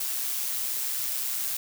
blue noise with amplitude modulation, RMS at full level -28 dBFS, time 0-1.57 s, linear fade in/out 5 ms, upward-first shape sine, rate 128 Hz, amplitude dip 40%, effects none

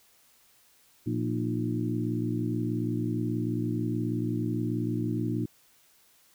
harmonic tone with a mistuned harmonic, 58.5 Hz, A#1, 7 cents sharp, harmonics 2 / 3 / 4 / 5 / 6, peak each -31 / -36 / -33 / -32 / -37 dBFS, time 1.06-5.46 s, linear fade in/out 10 ms, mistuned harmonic 5, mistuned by +70 cents, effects white hiss -62 dBFS RMS until 6.34 s

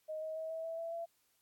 sine tone with pitch steps, 624 / 632 / 640.1 / 648.2 / 656.5 / 664.9 / 673.4 Hz, D#5 / D#5 / D#5 / E5 / E5 / E5 / E5, +5 / +27 / +49 / -29 / -7 / +15 / +37 cents, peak -38 dBFS, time 0.08-1.06 s, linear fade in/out 20 ms, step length 140 ms, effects white hiss -75 dBFS RMS until 1.41 s + AAC 64 kbps

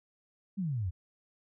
sine exponential sweep, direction down, 207.7 to 82.41 Hz, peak -30 dBFS, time 0.57-0.91 s, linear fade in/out 20 ms, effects none

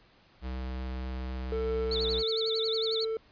square tone with pitch glide, 64 to 63.41 Hz, C2 to B1, -38 to +46 cents, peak -34 dBFS, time 0.41-2.24 s, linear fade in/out 50 ms, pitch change -16 cents, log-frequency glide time 1.94-2.12 s
triangle tone, 445 Hz, A4, 20 cents sharp, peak -27 dBFS, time 1.52-3.17 s, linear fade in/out 2 ms
sine tone with vibrato, 3951 Hz, B7, in tune, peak -30 dBFS, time 1.91-3.05 s, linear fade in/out 5 ms, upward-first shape sine, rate 11 Hz, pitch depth 220 cents each way
effects pink hiss -61 dBFS RMS until 3.31 s + resampled to 11025 Hz

